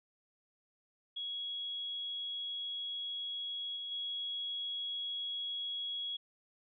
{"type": "tone with level steps", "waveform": "sine", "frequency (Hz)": 3329, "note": "G#7", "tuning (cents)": 3, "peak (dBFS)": [-37, -39, -36], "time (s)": [1.16, 6.17], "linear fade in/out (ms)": 10, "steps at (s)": [3.76, 3.91], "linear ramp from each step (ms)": 10, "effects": []}